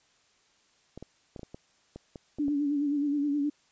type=clicks; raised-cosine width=2 ms; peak=-28 dBFS; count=10; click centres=0.976 / 1.026 / 1.362 / 1.394 / 1.432 / 1.545 / 1.96 / 2.158 / 2.386 / 2.482 s
type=tone with vibrato; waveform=sine; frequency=288.6 Hz; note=D4; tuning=30 cents flat; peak=-25 dBFS; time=2.39-3.5 s; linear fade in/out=10 ms; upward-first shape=sine; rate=9.5 Hz; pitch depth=51 cents each way
effects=white hiss -66 dBFS RMS until 3.71 s + resampled to 16000 Hz